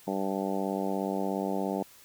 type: harmonic tone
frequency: 97 Hz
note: G2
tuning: 18 cents flat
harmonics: 2 / 3 / 4 / 5 / 6 / 7 / 8 / 9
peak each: -33 / -35 / -36 / -37 / -38 / -38 / -39 / -40 dBFS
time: 0.07-1.83 s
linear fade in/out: 5 ms
effects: white hiss -55 dBFS RMS until 2.04 s